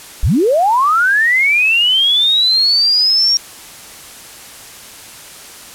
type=linear sweep; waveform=sine; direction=up; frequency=32.87 to 5610 Hz; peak=-9 dBFS; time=0.23-3.37 s; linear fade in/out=0 ms; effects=white hiss -35 dBFS RMS until 5.74 s + low-pass 12000 Hz 12 dB/octave